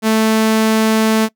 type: tone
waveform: sawtooth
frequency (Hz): 220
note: A3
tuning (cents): 0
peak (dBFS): -7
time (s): 0.02-1.29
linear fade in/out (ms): 50
effects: noise-tail reverb RT60 0.1 s tail -23 dB re dry